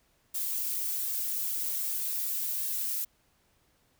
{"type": "noise with flanger", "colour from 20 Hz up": "violet", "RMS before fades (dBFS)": -32, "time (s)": [0.34, 3.05], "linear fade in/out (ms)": 10, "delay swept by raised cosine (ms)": [2, 3.4], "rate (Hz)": 1.3, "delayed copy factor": -0.9, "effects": ["pink hiss -69 dBFS RMS until 3.99 s"]}